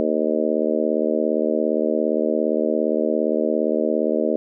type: harmonic tone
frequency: 77.4 Hz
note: D#2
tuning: 9 cents flat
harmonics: 3 / 4 / 5 / 6 / 7 / 8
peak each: -25 / -25 / -25 / -25 / -25 / -25 dBFS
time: 0-4.36 s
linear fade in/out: 0 ms
effects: none